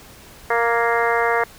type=harmonic tone with a mistuned harmonic; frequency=233.1 Hz; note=A#3; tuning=in tune; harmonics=2 / 3 / 4 / 5 / 6 / 7 / 8 / 9; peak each=-21 / -23 / -24 / -25 / -26 / -26 / -27 / -28 dBFS; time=0.5-1.44 s; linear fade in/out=5 ms; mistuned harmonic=7; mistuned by=+28 cents; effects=pink hiss -44 dBFS RMS until 1.58 s